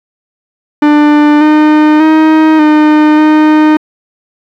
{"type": "tone with pitch steps", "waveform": "45% pulse", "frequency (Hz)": [296.9, 304.8, 314.3, 304.2, 307.4], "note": ["D4", "D#4", "D#4", "D#4", "D#4"], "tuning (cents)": [19, -36, 18, -39, -21], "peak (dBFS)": -3, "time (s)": [0.82, 3.77], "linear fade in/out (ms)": 5, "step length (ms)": 590, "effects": ["low-pass 2000 Hz 12 dB/octave", "7-bit"]}